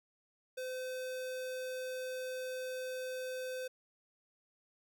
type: tone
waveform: square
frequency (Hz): 512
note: C5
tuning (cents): -38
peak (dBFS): -39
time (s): 0.57-3.68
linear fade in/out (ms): 10
effects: none